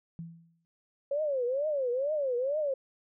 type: tone with exponential decay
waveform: sine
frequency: 166.6 Hz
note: E3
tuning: 19 cents sharp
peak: -35 dBFS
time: 0.19-0.65 s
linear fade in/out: 0 ms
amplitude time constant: 98 ms
type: tone with vibrato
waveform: sine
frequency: 546 Hz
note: C#5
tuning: 26 cents flat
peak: -27 dBFS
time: 1.11-2.74 s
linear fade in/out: 5 ms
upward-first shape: triangle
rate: 2.2 Hz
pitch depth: 250 cents each way
effects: none